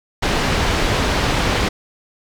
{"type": "low-pass noise", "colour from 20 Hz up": "pink", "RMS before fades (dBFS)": -18, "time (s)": [0.22, 1.69], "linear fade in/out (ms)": 10, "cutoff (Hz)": 4500, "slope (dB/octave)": 12, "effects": []}